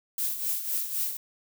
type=noise with tremolo; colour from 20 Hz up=violet; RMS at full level=-27 dBFS; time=0.18-1.17 s; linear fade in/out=2 ms; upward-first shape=triangle; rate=3.9 Hz; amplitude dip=70%; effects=none

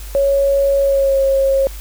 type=tone with pitch glide; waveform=sine; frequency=554.4 to 542.1 Hz; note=C#5 to C#5; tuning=0 to -39 cents; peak=-11 dBFS; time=0.15-1.67 s; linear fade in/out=0 ms; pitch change=-39 cents; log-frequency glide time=0.81-1.2 s; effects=added 50 Hz sine -28 dBFS peak until 1.8 s + white hiss -38 dBFS RMS until 1.8 s

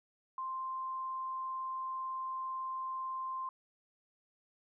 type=tone; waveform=sine; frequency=1047 Hz; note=C6; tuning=1 cent sharp; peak=-36 dBFS; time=0.38-3.49 s; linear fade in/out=2 ms; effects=none

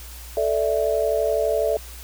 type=chord; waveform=sine; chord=A suspended fourth; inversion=none; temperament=equal; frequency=440 / 587.3 / 659.3 Hz; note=A4 / D5 / E5; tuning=0 / 0 / 0 cents; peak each=-23 dBFS; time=0.37-1.77 s; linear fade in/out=2 ms; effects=added 60 Hz sine -38 dBFS peak until 2.03 s + white hiss -42 dBFS RMS until 2.03 s

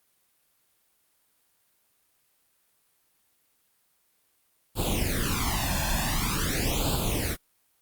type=noise with flanger; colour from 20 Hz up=pink; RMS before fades=-27 dBFS; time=4.75-7.37 s; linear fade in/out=50 ms; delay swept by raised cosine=0.25 to 1.19 ms; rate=0.46 Hz; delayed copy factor=+1; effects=white hiss -69 dBFS RMS until 7.81 s + Opus 32 kbps

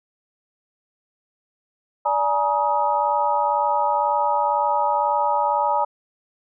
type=tone cluster; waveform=sine; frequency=584 / 845 / 947 / 1254 Hz; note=D5 / G#5 / A#5 / D#6; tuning=-10 / +30 / +27 / +13 cents; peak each=-25 / -22 / -21 / -27 dBFS; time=2.05-5.85 s; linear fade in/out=10 ms; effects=none

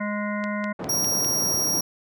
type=harmonic tone; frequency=207.7 Hz; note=G#3; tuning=in tune; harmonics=1 / 3 / 5 / 7 / 9 / 10; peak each=-27 / -32 / -34 / -35 / -37 / -37 dBFS; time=0-0.73 s; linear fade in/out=10 ms
type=click train; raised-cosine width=0.2 ms; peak=-19 dBFS; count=5; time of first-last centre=0.44-1.246 s; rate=4.96 Hz
type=band-pass noise; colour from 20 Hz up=pink; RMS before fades=-33 dBFS; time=0.79-1.81 s; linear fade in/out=5 ms; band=160 to 910 Hz; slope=12 dB/octave
type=tone; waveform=sawtooth; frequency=5640 Hz; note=F8; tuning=16 cents sharp; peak=-19 dBFS; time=0.89-1.81 s; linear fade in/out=5 ms
effects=none

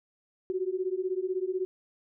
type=beating tone pair; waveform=sine; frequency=364.1 / 380.1 Hz; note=F#4 / F#4; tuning=-28 / +47 cents; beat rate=16 Hz; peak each=-31 dBFS; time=0.5-1.65 s; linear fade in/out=0 ms; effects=none

